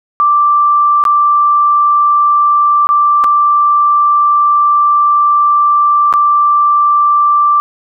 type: tone with dropouts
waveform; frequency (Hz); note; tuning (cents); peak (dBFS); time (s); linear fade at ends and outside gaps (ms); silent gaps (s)
sine; 1174.7; D6; 0; -6; 0.2-7.6; 0; 1.039-1.052 / 2.87-2.89 / 3.239-3.243 / 6.127-6.138
effects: none